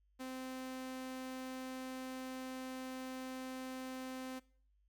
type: tone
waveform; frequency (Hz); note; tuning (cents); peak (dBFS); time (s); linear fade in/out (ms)
sawtooth; 259.1; C4; -17; -39; 0.19-4.4; 20
effects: noise-tail reverb RT60 0.5 s tail -21 dB re dry + added 50 Hz sine -70 dBFS peak until 4.88 s